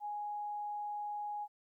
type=tone; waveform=sine; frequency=830.6 Hz; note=G#5; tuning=in tune; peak=-37 dBFS; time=0-1.48 s; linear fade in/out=50 ms; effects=13-bit